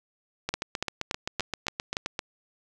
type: two click trains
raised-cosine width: 0.2 ms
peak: -12 / -10 dBFS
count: 14 / 6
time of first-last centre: 0.49-2.192 / 0.54-1.969 s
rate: 7.64 / 3.5 Hz
effects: none